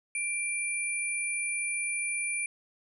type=tone pair together; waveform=sine; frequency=2361 / 9434 Hz; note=D7 / D9; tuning=+9 / +7 cents; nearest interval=2 octaves; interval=2398 cents; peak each=-31 / -33 dBFS; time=0.15-2.46 s; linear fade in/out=2 ms; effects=none